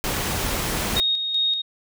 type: noise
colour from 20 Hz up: pink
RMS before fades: -25 dBFS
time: 0.04-1 s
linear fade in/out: 0 ms
type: tone with tremolo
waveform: sine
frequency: 3729 Hz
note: A#7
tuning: in tune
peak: -18 dBFS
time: 0.96-1.62 s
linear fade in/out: 10 ms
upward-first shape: square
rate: 2.6 Hz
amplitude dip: 45%
effects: none